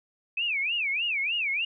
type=tone with vibrato; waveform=sine; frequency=2489 Hz; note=D#7; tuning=in tune; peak=-25 dBFS; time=0.37-1.65 s; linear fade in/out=5 ms; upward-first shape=sine; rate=3.3 Hz; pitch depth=250 cents each way; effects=none